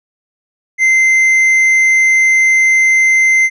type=tone with tanh clipping; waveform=triangle; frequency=2076 Hz; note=C7; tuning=14 cents flat; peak=-8 dBFS; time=0.78-3.5 s; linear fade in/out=50 ms; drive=9 dB; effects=none